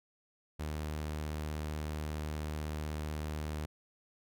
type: tone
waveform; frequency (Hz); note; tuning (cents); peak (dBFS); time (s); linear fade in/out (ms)
sawtooth; 76.3; D#2; -33; -32; 0.59-3.66; 10
effects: none